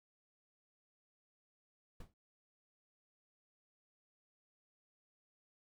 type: noise with exponential decay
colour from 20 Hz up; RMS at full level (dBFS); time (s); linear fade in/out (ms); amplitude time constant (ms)
brown; -45; 2-2.14; 5; 29
effects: none